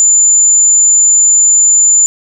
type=tone; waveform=sine; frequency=7070 Hz; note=A8; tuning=7 cents sharp; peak=-4 dBFS; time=0-2.06 s; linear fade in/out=0 ms; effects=none